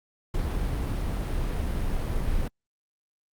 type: noise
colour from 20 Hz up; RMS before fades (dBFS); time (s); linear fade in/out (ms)
brown; -27; 0.34-2.48; 5
effects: Opus 48 kbps